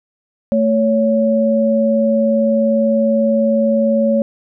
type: tone pair together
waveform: sine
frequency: 222.2 / 559.9 Hz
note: A3 / C#5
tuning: +17 / +17 cents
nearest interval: octave + major third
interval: 1600 cents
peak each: -14 dBFS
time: 0.52-4.22 s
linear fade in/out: 0 ms
effects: none